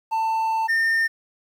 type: tone pair in turn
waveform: triangle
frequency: 891 / 1814.2 Hz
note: A5 / A#6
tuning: +22 / -47 cents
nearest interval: octave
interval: 1231 cents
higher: second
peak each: -18 / -16 dBFS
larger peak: second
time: 0.11-0.68 / 0.68-1.08 s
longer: first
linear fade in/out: 20 ms
effects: 9-bit